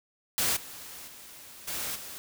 white noise with level steps, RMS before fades -27 / -44 / -48 / -34 / -42 dBFS, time 0.38-2.18 s, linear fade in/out 0 ms, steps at 0.56 / 1.07 / 1.67 / 1.95 s, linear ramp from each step 10 ms, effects none

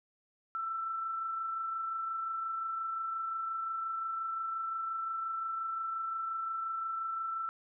sine tone with amplitude modulation, 1333 Hz, E6, 19 cents sharp, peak -32 dBFS, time 0.55-7.49 s, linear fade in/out 0 ms, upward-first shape sine, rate 25.7 Hz, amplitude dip 30%, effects none

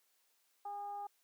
sine tone with frequency modulation, 814 Hz, G#5, 35 cents flat, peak -40 dBFS, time 0.65-1.07 s, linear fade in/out 5 ms, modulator 409 Hz, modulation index 0.41, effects white hiss -75 dBFS RMS until 1.23 s + high-pass 400 Hz 12 dB/octave

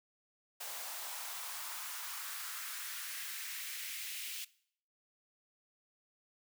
white noise with high-pass filter sweep, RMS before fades -43 dBFS, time 0.6-4.45 s, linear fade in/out 10 ms, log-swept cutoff 680 to 2600 Hz, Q 2, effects noise-tail reverb RT60 0.6 s tail -20 dB re dry

